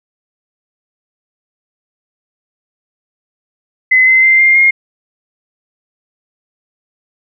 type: tone with pitch steps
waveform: sine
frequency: 2034 / 2059 / 2084 / 2109 / 2135 Hz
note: C7 / C7 / C7 / C7 / C7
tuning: -50 / -28 / -7 / +13 / +34 cents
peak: -5 dBFS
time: 3.91-4.71 s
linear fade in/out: 10 ms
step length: 160 ms
effects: none